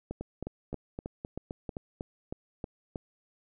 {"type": "two click trains", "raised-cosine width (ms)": 2, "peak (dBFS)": [-22, -23], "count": [10, 7], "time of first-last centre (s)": [[0.11, 2.958], [0.21, 1.768]], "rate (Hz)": [3.16, 3.85], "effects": []}